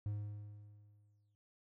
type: tone with exponential decay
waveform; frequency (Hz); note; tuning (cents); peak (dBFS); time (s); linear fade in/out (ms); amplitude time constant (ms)
triangle; 103.83; G#2; 0; -34; 0.06-1.35; 0; 280
effects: noise-tail reverb RT60 0.1 s tail -20 dB re dry